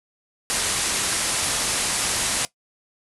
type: low-pass noise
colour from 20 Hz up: white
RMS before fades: -24 dBFS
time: 0.5-2.45 s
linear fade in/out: 0 ms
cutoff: 11000 Hz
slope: 96 dB/octave
effects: noise-tail reverb RT60 0.1 s tail -17 dB re dry